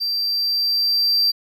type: tone with level ramp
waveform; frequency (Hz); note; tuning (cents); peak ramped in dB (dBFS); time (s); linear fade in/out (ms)
triangle; 4699; D8; 0; -19 to -13; 0-1.32; 20
effects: none